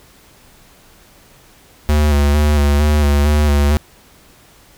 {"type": "tone with vibrato", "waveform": "square", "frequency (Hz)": 73.42, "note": "D2", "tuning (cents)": 0, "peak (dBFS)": -11, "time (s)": [1.89, 3.77], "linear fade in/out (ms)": 0, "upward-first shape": "square", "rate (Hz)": 2.2, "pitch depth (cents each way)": 34, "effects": ["pink hiss -47 dBFS RMS until 4.77 s"]}